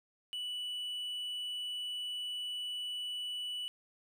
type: tone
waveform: triangle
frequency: 2960 Hz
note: F#7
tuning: in tune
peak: -35 dBFS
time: 0.33-3.68 s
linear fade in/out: 0 ms
effects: none